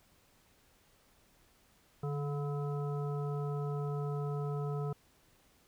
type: harmonic tone with a mistuned harmonic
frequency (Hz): 143.5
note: D3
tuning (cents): -40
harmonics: 1 / 3 / 5 / 7 / 9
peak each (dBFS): -34 / -40 / -47 / -52 / -48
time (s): 2.03-4.93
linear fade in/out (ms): 5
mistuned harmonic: 1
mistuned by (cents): +35
effects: pink hiss -67 dBFS RMS until 5.67 s